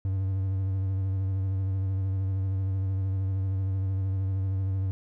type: tone with vibrato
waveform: triangle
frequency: 95.8 Hz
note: G2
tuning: 39 cents flat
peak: -23 dBFS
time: 0.05-4.91 s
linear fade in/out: 0 ms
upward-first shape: sine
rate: 13 Hz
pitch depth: 31 cents each way
effects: none